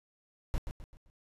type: noise with echo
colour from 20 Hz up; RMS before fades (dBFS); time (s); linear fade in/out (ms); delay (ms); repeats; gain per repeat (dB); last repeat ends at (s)
brown; -29; 0.54-0.58; 0; 130; 4; -8; 1.1
effects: resampled to 32000 Hz